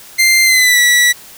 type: tone with pitch glide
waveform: sawtooth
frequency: 2090 to 1950 Hz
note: C7 to B6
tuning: -2 to -23 cents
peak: -4 dBFS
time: 0.18-1.13 s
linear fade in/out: 20 ms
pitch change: -121 cents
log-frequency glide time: 0.44-0.79 s
effects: white hiss -37 dBFS RMS until 1.37 s